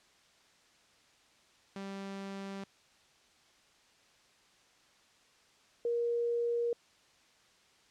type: tone pair in turn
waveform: sawtooth / sine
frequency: 196 / 472.4 Hz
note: G3 / A#4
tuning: 0 / +23 cents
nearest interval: octave + minor third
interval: 1523 cents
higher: second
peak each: -36 / -29 dBFS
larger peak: second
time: 1.76-2.64 / 5.85-6.73 s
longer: neither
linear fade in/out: 2 ms
effects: white hiss -65 dBFS RMS until 7.9 s + low-pass 6000 Hz 12 dB/octave